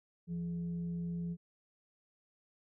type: tone with frequency modulation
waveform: sine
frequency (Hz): 171.6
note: F3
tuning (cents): -30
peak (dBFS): -35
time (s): 0.27-1.37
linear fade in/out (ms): 50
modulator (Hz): 249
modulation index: 0.24
effects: none